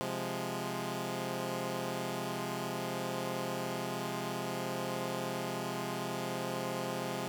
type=chord; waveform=10% pulse; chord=F minor; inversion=second; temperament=equal; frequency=130.81 / 174.61 / 207.7 Hz; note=C3 / F3 / Ab3; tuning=0 / 0 / 0 cents; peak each=-31 dBFS; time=0.01-7.28 s; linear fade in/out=0 ms; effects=none